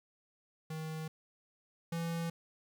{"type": "tone pair in turn", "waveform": "square", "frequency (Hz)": [158, 167.29], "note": ["D#3", "E3"], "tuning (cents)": [27, 26], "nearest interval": "minor second", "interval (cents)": 99, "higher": "second", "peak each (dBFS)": [-39, -35], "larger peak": "second", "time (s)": [[0.7, 1.08], [1.92, 2.3]], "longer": "neither", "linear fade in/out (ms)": 5, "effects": ["12-bit"]}